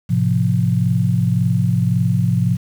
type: chord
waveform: sine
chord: F major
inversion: first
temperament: just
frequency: 109.13 / 130.96 / 174.61 Hz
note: A2 / C3 / F3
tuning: -14 / +2 / 0 cents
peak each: -18 dBFS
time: 0.09-2.57 s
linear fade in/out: 20 ms
effects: 7-bit